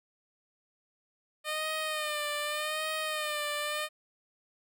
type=tone with vibrato; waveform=10% pulse; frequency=608 Hz; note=D#5; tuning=40 cents flat; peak=-23 dBFS; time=1.44-3.89 s; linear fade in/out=50 ms; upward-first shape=sine; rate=0.84 Hz; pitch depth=51 cents each way; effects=none